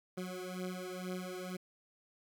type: beating tone pair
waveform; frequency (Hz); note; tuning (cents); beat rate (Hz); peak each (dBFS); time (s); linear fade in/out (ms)
20% pulse; 182.1 / 184.2; F#3 / F#3; -27 / -7; 2.1; -37 / -38; 0.17-1.57; 10
effects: 10-bit